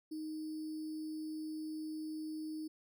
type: tone with sample-and-hold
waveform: sine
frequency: 311.3 Hz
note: D#4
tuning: 1 cent sharp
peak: -39 dBFS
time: 0.11-2.68 s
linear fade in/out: 10 ms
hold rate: 4900 Hz
effects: none